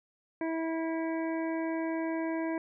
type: harmonic tone with a mistuned harmonic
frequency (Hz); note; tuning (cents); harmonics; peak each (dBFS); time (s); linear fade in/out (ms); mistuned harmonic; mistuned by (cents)
325.2; E4; -23; 1 / 2 / 3 / 5 / 6 / 7; -31 / -37 / -41 / -45 / -47 / -48; 0.41-2.58; 2; 6; +20
effects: none